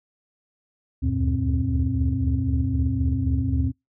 sine tone cluster, 73.2 / 77.1 / 92.2 / 119.3 / 264.6 Hz, D2 / D#2 / F#2 / A#2 / C4, -5 / -15 / -6 / +41 / +20 cents, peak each -26 dBFS, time 1.02-3.72 s, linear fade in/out 20 ms, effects noise-tail reverb RT60 0.2 s tail -26 dB re dry + tanh soft clip ceiling -11 dBFS

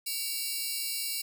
10% pulse tone cluster, 2277 / 2768 / 4019 / 4504 / 5020 Hz, C#7 / F7 / B7 / C#8 / D#8, +46 / -16 / +30 / +27 / +15 cents, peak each -31 dBFS, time 0.06-1.22 s, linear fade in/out 10 ms, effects none

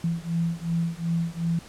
sine beating tone pair, 166.3 / 169 Hz, E3 / E3, +16 / +43 cents, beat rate 2.7 Hz, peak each -27 dBFS, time 0.04-1.59 s, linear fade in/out 2 ms, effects pink hiss -47 dBFS RMS until 1.68 s + low-pass 10000 Hz 12 dB/octave

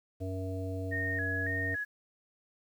harmonic tone, 94 Hz, F#2, 28 cents sharp, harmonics 1 / 3 / 5 / 7, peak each -35 / -40 / -42 / -43 dBFS, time 0.2-1.76 s, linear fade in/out 20 ms
sine tone with vibrato, 1760 Hz, A6, in tune, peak -32 dBFS, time 0.91-1.85 s, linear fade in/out 20 ms, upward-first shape square, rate 1.8 Hz, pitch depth 81 cents each way
effects 10-bit

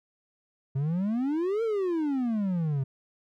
triangle exponential two-way sweep, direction up then down, 130.4 to 466.2 to 130.4 Hz, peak -23 dBFS, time 0.75-2.84 s, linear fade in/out 10 ms, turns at 1.63 s, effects none

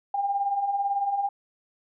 sine beating tone pair, 784 / 802 Hz, G5 / G5, 0 / +39 cents, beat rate 18 Hz, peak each -32 / -24 dBFS, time 0.14-1.29 s, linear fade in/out 5 ms, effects none

